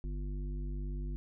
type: harmonic tone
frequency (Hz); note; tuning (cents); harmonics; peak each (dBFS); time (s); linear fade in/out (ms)
49; G1; 0; 1 / 3 / 5 / 7; -35 / -45 / -49 / -52; 0.04-1.16; 0
effects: none